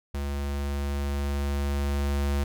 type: tone with level ramp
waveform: square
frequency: 70.7 Hz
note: C#2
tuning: 35 cents sharp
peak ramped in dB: -29 to -24 dBFS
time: 0.14-2.44 s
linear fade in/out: 5 ms
effects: none